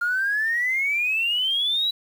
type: exponential sweep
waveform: triangle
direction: up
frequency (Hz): 1400 to 3951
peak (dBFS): -17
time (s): 0.01-1.91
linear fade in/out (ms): 10
effects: tanh soft clip ceiling -18 dBFS + 8-bit